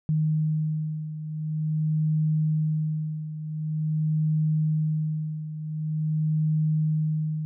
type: beating tone pair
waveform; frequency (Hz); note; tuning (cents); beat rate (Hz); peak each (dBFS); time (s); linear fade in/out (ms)
sine; 155 / 155.46; D#3 / D#3; -6 / -1; 0.46; -24 / -29; 0.09-7.45; 0
effects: none